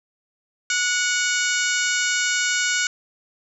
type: harmonic tone with a mistuned harmonic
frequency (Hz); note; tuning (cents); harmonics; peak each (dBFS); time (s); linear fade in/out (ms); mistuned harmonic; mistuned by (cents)
732; F#5; -19; 2 / 3 / 4 / 5 / 6 / 7 / 8 / 9 / 10; -23 / -27 / -29 / -33 / -32 / -33 / -31 / -30 / -28; 0.7-2.87; 2; 3; +34
effects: none